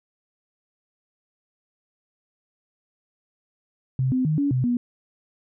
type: tone with pitch steps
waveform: sine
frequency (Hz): 130.6 / 256.5 / 154.5 / 283.9 / 127.8 / 242.6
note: C3 / C4 / D#3 / C#4 / C3 / B3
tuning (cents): -3 / -34 / -12 / +41 / -40 / -31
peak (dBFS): -19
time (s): 3.99-4.77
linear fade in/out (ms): 2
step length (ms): 130
effects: none